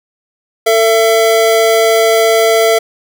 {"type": "tone pair together", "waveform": "square", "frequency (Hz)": [447.7, 670.8], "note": ["A4", "E5"], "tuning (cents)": [30, 30], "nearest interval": "perfect fifth", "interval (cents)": 700, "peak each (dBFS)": -11, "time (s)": [0.66, 2.79], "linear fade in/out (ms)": 10, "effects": []}